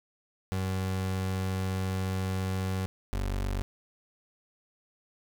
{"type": "tone pair in turn", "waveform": "30% pulse", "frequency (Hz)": [94.4, 47.93], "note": ["F#2", "G1"], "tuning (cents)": [35, -38], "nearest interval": "octave", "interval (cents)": 1173, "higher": "first", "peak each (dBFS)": -26, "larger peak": "neither", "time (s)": [[0.52, 2.86], [3.13, 3.62]], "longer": "first", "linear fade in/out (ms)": 0, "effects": []}